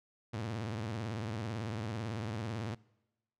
sawtooth tone with vibrato, 110 Hz, A2, in tune, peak -32 dBFS, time 0.33-2.75 s, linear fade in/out 10 ms, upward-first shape sine, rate 18 Hz, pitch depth 170 cents each way, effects noise-tail reverb RT60 1.0 s tail -24 dB re dry + low-pass 6000 Hz 12 dB/octave

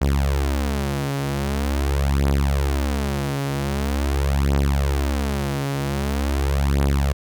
sawtooth beating tone pair, 69.3 / 69.74 Hz, C#2 / C#2, 0 / +11 cents, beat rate 0.44 Hz, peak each -18 dBFS, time 0.01-7.13 s, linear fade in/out 10 ms, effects none

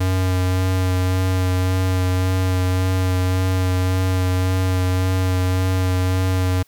square tone with vibrato, 92.5 Hz, F#2, in tune, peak -17 dBFS, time 0-6.63 s, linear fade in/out 10 ms, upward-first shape sine, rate 1.8 Hz, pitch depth 14 cents each way, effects white hiss -58 dBFS RMS until 6.67 s

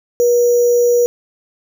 sine tone with sample-and-hold, 481.3 Hz, B4, 45 cents flat, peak -9 dBFS, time 0.2-1.06 s, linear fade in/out 0 ms, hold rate 6300 Hz, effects none

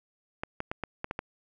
clicks, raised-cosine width 0.5 ms, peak -17 dBFS, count 7, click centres 0.435 / 0.604 / 0.715 / 0.837 / 1.044 / 1.111 / 1.191 s, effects none

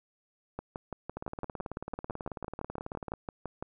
two click trains, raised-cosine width 1 ms, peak -23 / -22 dBFS, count 37 / 19, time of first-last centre 1.17-3.137 / 0.59-3.625 s, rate 18.3 / 5.93 Hz, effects none

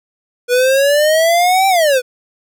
square exponential two-way sweep, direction up then down, 483.8 to 784 to 483.8 Hz, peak -10 dBFS, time 0.48-2.02 s, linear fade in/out 50 ms, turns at 1.68 s, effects none

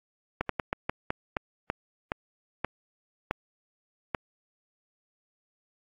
slowing click train, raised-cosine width 0.5 ms, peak -12 dBFS, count 12, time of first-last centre 0.41-4.148 s, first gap 83 ms, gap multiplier 1.26, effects AAC 48 kbps

